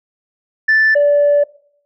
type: tone pair in turn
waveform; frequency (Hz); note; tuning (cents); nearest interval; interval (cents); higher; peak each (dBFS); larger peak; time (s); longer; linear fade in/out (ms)
sine; 1760 / 579.9; A6 / D5; 0 / -22; octave + perfect fifth; 1922; first; -7; neither; 0.68-0.95 / 0.95-1.44; second; 10
effects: noise-tail reverb RT60 0.6 s tail -20 dB re dry + tanh soft clip ceiling -6 dBFS